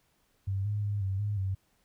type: tone with pitch steps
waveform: sine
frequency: 97.4 / 104 / 102.4 / 96.3 / 103.6 / 95.8 Hz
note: G2 / G#2 / G#2 / G2 / G#2 / G2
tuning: -11 / +3 / -24 / -30 / -4 / -39 cents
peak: -28 dBFS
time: 0.47-1.55 s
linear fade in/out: 10 ms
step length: 180 ms
effects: pink hiss -71 dBFS RMS until 1.84 s